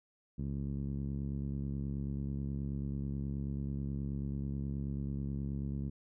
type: tone with low-pass filter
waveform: 10% pulse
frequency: 69.3 Hz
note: C#2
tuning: in tune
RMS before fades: -37 dBFS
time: 0.38-5.9 s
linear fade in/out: 10 ms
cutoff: 190 Hz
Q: 1.3
effects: none